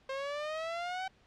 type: exponential sweep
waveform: sawtooth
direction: up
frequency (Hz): 530 to 767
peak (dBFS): -31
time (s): 0.09-1.08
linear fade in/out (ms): 5
effects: pink hiss -65 dBFS RMS until 1.26 s + low-pass 4000 Hz 12 dB/octave